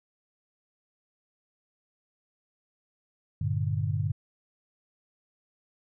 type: chord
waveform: sine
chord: G minor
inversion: none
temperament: equal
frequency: 98 / 116.54 / 146.83 Hz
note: G2 / Bb2 / D3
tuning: 0 / 0 / 0 cents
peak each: -29 / -31 / -30 dBFS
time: 3.41-4.12 s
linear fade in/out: 5 ms
effects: none